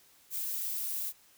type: noise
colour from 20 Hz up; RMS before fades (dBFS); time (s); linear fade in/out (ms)
violet; -35; 0.3-1.13; 50
effects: white hiss -62 dBFS RMS until 1.37 s